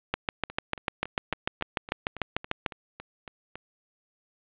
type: two click trains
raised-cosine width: 0.3 ms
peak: -9 / -22 dBFS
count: 18 / 12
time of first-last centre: 0.14-2.662 / 0.5-3.556 s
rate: 6.74 / 3.6 Hz
effects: resampled to 8000 Hz + 7-bit